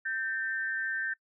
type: tone pair together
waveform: sine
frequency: 1560 / 1802.9 Hz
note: G6 / A6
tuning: -9 / +42 cents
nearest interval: minor third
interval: 251 cents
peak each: -32 / -34 dBFS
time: 0.05-1.14 s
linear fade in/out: 10 ms
effects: noise-tail reverb RT60 0.1 s tail -24 dB re dry